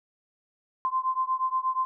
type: beating tone pair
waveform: sine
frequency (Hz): 1036 / 1044.4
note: C6 / C6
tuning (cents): -17 / -3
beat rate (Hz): 8.4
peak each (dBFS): -27 / -28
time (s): 0.85-1.85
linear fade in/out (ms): 0
effects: none